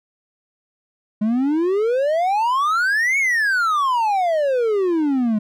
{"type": "exponential two-way sweep", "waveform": "triangle", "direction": "up then down", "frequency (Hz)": [206.2, 2246, 206.2], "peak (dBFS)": -14, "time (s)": [1.21, 5.39], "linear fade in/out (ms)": 10, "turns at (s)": 3.18, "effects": []}